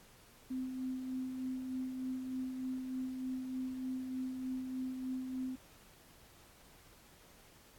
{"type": "tone with tremolo", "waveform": "sine", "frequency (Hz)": 258, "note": "C4", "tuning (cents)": -24, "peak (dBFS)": -35, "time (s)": [0.5, 5.56], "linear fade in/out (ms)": 10, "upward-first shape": "sine", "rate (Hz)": 3.3, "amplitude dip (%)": 40, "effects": ["pink hiss -61 dBFS RMS until 7.78 s", "AAC 64 kbps"]}